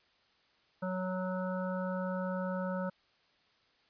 harmonic tone, 185 Hz, F#3, in tune, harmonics 1 / 3 / 5 / 7 / 8, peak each -35 / -37 / -44 / -44 / -46 dBFS, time 0.82-2.9 s, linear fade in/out 10 ms, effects white hiss -69 dBFS RMS until 3.89 s + resampled to 11025 Hz

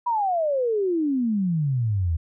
sine exponential sweep, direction down, 987.8 to 77.78 Hz, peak -20 dBFS, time 0.06-2.17 s, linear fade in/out 10 ms, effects none

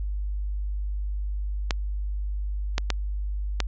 clicks, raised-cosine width 0.2 ms, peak -7 dBFS, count 4, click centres 1.708 / 2.781 / 2.903 / 3.603 s, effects added 50 Hz sine -26 dBFS peak until 3.67 s + resampled to 16000 Hz

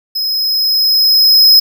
square tone with level ramp, 5110 Hz, D#8, 45 cents sharp, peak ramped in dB -15 to -3 dBFS, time 0.15-1.6 s, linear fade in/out 10 ms, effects none

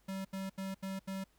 square tone bursts, 192.4 Hz, G3, 32 cents flat, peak -38 dBFS, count 5, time 0.08-1.242 s, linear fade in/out 10 ms, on 170 ms, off 78 ms, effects added 50 Hz sine -70 dBFS peak until 1.38 s + pink hiss -72 dBFS RMS until 1.38 s

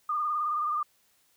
sine tone with vibrato, 1209 Hz, D6, 50 cents sharp, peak -26 dBFS, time 0.09-0.83 s, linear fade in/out 5 ms, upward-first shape sine, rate 19 Hz, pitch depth 44 cents each way, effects white hiss -67 dBFS RMS until 1.36 s

